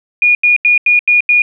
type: tone bursts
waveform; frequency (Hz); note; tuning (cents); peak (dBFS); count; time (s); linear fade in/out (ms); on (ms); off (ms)
sine; 2441; D#7; -34; -6; 6; 0.22-1.42; 2; 130; 84
effects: none